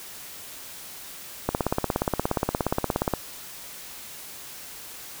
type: click train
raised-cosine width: 1 ms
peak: -8 dBFS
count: 29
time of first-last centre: 1.49-3.137 s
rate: 17 Hz
effects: white hiss -41 dBFS RMS until 5.2 s